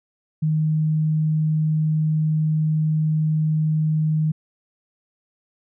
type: tone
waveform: sine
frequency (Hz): 155.56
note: D#3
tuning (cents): 0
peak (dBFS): -17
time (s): 0.42-4.32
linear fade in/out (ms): 10
effects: none